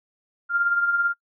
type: tone with tremolo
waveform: sine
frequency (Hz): 1396.9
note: F6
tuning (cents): 0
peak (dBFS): -16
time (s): 0.49-1.14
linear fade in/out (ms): 50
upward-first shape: triangle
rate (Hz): 18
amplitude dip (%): 60
effects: noise-tail reverb RT60 0.1 s tail -24 dB re dry